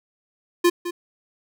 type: tone with echo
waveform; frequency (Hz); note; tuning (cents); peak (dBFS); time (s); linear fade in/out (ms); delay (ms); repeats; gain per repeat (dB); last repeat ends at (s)
square; 349.2; F4; 0; -14; 0.64-0.7; 10; 210; 1; -12; 0.91
effects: none